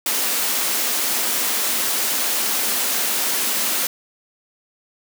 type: high-pass noise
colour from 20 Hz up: white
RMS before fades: -21 dBFS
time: 0.06-3.87 s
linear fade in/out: 2 ms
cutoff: 190 Hz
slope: 96 dB/octave
effects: none